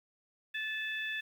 harmonic tone, 871 Hz, A5, 18 cents flat, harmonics 2 / 3 / 4, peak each -36 / -40 / -42 dBFS, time 0.54-1.21 s, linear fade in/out 10 ms, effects 10-bit

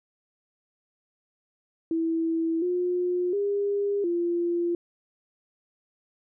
sine tone with pitch steps, 327.8 / 357.6 / 404.3 / 344.8 Hz, E4 / F4 / G#4 / F4, -10 / +41 / -46 / -22 cents, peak -23 dBFS, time 1.91-4.75 s, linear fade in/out 2 ms, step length 710 ms, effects none

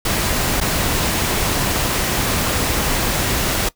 pink noise with dropouts, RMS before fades -19 dBFS, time 0.05-3.69 s, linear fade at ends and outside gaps 5 ms, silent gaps 0.603-0.611 s, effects noise-tail reverb RT60 0.1 s tail -19 dB re dry

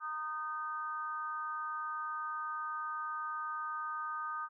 harmonic tone, 308 Hz, D#4, 17 cents flat, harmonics 3 / 4 / 5, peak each -46 / -37 / -44 dBFS, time 0-4.49 s, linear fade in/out 50 ms, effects none

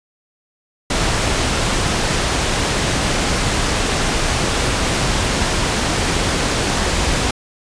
pink low-pass noise, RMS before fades -18 dBFS, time 0.9-7.31 s, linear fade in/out 5 ms, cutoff 9000 Hz, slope 12 dB/octave, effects resampled to 22050 Hz

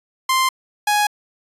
sawtooth tone pair in turn, 1046.5 / 832.6 Hz, C6 / G#5, 0 / +4 cents, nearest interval major third, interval 396 cents, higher first, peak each -11 dBFS, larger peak neither, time 0.29-0.49 / 0.87-1.07 s, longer neither, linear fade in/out 5 ms, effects resampled to 32000 Hz

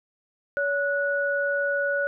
sine tone pair together, 566 / 1468 Hz, C#5 / F#6, +36 / -14 cents, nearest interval octave + major third, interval 1650 cents, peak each -25 dBFS, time 0.57-2.07 s, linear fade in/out 0 ms, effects none

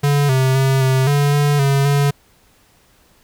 square tone with pitch steps, 143.5 / 131.4 / 133.9 / 131.6 / 143.7 / 145.1 / 138.5 / 142.2 Hz, D3 / C3 / C3 / C3 / D3 / D3 / C#3 / C#3, -40 / +8 / +40 / +10 / -37 / -21 / -1 / +45 cents, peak -13 dBFS, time 0.03-2.11 s, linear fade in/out 10 ms, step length 260 ms, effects pink hiss -54 dBFS RMS until 3.23 s

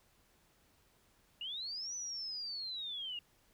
sine linear two-way sweep, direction up then down, 2800 to 6010 to 2800 Hz, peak -39 dBFS, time 1.41-3.19 s, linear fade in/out 2 ms, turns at 1.95 s, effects pink hiss -70 dBFS RMS until 3.53 s

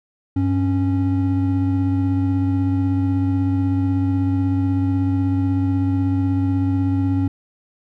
triangle tone pair together, 97.2 / 275.4 Hz, G2 / C#4, -14 / -11 cents, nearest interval octave + tritone, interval 1803 cents, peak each -17 dBFS, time 0.36-7.28 s, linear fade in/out 5 ms, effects none

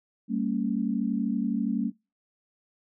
sine chord, G diminished, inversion none, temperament equal with one note detuned, 196 / 228.3 / 277.2 Hz, G3 / Bb3 / Db4, 0 / -36 / 0 cents, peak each -30 / -27 / -31 dBFS, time 0.28-1.92 s, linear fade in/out 50 ms, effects noise-tail reverb RT60 0.3 s tail -26 dB re dry

